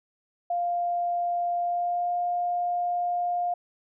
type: tone with pitch glide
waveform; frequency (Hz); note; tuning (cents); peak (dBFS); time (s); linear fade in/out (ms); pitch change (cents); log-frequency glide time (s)
sine; 699 to 705.9; F5 to F5; +1 to +18; -24; 0.5-3.54; 5; +17; 1.57-2.14
effects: none